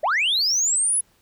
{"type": "linear sweep", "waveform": "sine", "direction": "up", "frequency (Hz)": [523.3, 10548], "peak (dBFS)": -16, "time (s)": [0.03, 1.01], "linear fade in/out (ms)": 10, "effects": ["tanh soft clip ceiling -16 dBFS", "pink hiss -61 dBFS RMS until 1.21 s"]}